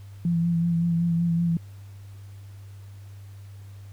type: tone with vibrato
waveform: sine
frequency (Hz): 169.2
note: E3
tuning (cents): +45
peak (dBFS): -20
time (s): 0.25-1.57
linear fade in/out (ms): 2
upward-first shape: sine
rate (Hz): 5.3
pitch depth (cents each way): 26
effects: added 99 Hz sine -40 dBFS peak until 3.92 s + pink hiss -58 dBFS RMS until 3.92 s